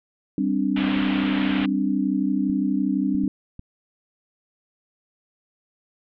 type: chord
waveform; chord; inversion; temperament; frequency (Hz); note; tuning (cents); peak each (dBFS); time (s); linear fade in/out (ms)
sine; G suspended fourth; none; equal; 196 / 261.6 / 293.7; G3 / C4 / D4; 0 / 0 / 0; -24; 0.38-3.28; 2
type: low-pass noise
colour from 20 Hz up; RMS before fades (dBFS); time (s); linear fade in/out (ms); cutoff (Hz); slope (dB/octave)
white; -31; 0.76-1.66; 5; 3300; 48
type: clicks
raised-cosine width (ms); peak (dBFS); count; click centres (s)
5; -25; 4; 2.498 / 3.149 / 3.238 / 3.594
effects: none